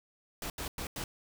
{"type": "noise bursts at uneven times", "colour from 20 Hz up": "pink", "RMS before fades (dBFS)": -38, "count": 4, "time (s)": [[0.42, 0.5], [0.58, 0.68], [0.78, 0.87], [0.96, 1.04]], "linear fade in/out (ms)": 2, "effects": []}